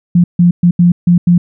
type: tone bursts at uneven times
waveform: sine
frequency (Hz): 174.61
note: F3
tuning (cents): 0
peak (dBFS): -4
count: 6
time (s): 0.15-0.24 / 0.39-0.51 / 0.63-0.71 / 0.79-0.92 / 1.07-1.18 / 1.27-1.38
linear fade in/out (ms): 5
effects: none